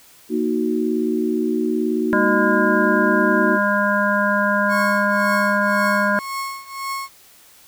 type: chord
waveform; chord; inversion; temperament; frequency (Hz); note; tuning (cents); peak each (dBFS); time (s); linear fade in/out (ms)
sine; D# minor; second; equal; 233.1 / 311.1 / 370; A#3 / D#4 / F#4; 0 / 0 / 0; -22; 0.29-3.59; 50
type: harmonic tone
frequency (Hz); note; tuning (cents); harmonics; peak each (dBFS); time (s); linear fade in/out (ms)
203.4; G#3; -36; 1 / 3 / 5 / 7 / 8; -22 / -22 / -22 / -22 / -22; 2.13-6.19; 0
type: tone with tremolo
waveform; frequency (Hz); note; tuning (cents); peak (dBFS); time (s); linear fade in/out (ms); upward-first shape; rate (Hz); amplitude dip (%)
35% pulse; 1092; C#6; -26; -21; 4.68-7.09; 50; triangle; 1.9; 90
effects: white hiss -49 dBFS RMS until 7.67 s